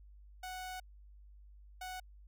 sawtooth tone bursts at uneven times, 740 Hz, F#5, in tune, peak -38 dBFS, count 2, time 0.43-0.8 / 1.81-2 s, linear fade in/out 5 ms, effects added 50 Hz sine -54 dBFS peak until 2.27 s

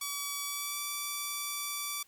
5% pulse tone with pitch glide, 1142 to 1159.3 Hz, D6 to D6, -49 to -23 cents, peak -22 dBFS, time 0.01-2.03 s, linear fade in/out 5 ms, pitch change +26 cents, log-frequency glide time 0.44-0.8 s, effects white hiss -64 dBFS RMS until 2.07 s + MP3 96 kbps

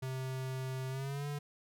square tone with pitch glide, 130.81 to 145.14 Hz, C3 to D3, 0 to -20 cents, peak -37 dBFS, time 0.02-1.39 s, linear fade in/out 10 ms, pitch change +180 cents, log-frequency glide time 0.89-1.27 s, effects none

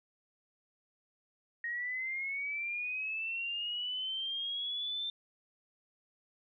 sine linear sweep, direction up, 1864.7 to 3581 Hz, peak -34 dBFS, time 1.64-5.1 s, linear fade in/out 2 ms, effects none

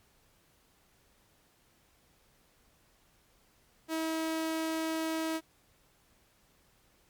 sawtooth tone, 321.3 Hz, E4, 44 cents flat, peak -27 dBFS, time 3.88-5.41 s, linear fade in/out 50 ms, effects pink hiss -67 dBFS RMS until 7.09 s + MP3 96 kbps

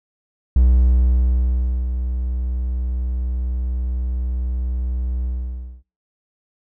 triangle tone with ADSR envelope, 62.1 Hz, B1, 10 cents sharp, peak -8 dBFS, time 0.56-5.83 s, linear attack 3 ms, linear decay 1300 ms, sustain -10 dB, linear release 580 ms, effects noise-tail reverb RT60 0.3 s tail -20 dB re dry

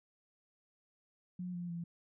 sine tone with pitch steps, 180 / 175.08 / 170.29 Hz, F#3 / F3 / F3, -47 / +5 / -43 cents, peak -38 dBFS, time 1.39-1.84 s, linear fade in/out 5 ms, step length 150 ms, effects none

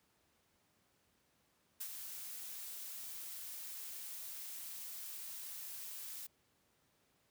blue noise with ADSR envelope, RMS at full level -42 dBFS, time 1.8-6.27 s, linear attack 10 ms, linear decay 60 ms, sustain -5 dB, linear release 9 ms, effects pink hiss -75 dBFS RMS until 7.3 s + high-pass 80 Hz 12 dB/octave

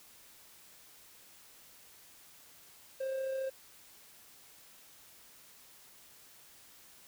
triangle tone with amplitude modulation, 531 Hz, C5, 25 cents sharp, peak -30 dBFS, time 3-3.5 s, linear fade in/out 10 ms, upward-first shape sine, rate 34.2 Hz, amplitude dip 30%, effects white hiss -58 dBFS RMS until 7.07 s

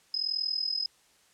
sine tone with amplitude modulation, 5070 Hz, D#8, 32 cents sharp, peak -24 dBFS, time 0.14-0.86 s, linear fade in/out 2 ms, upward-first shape sine, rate 40.9 Hz, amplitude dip 85%, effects white hiss -63 dBFS RMS until 1.33 s + low-pass 9000 Hz 12 dB/octave

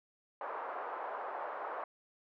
white band-pass noise, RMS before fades -41 dBFS, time 0.41-1.84 s, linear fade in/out 2 ms, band 490 to 1200 Hz, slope 24 dB/octave, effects none

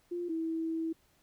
sine tone pair in turn, 349.2 / 325.3 Hz, F4 / E4, 0 / -23 cents, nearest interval minor second, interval 123 cents, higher first, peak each -33 / -31 dBFS, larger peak second, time 0.11-0.29 / 0.29-0.93 s, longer second, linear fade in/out 10 ms, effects pink hiss -69 dBFS RMS until 1.22 s

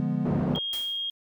triangle chord, D diminished seventh, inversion none, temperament equal, 146.83 / 174.61 / 207.7 / 246.9 Hz, D3 / F3 / Ab3 / Cb4, 0 / 0 / 0 / 0 cents, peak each -28 dBFS, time 0-0.56 s, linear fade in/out 0 ms
pink band-pass noise, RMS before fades -30 dBFS, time 0.25-0.59 s, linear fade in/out 5 ms, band 110 to 620 Hz, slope 12 dB/octave
sine tone, 3246 Hz, G#7, 40 cents flat, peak -28 dBFS, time 0.55-1.1 s, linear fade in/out 2 ms
white noise with exponential decay, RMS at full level -37 dBFS, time 0.73-1.11 s, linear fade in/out 1 ms, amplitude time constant 82 ms
effects none

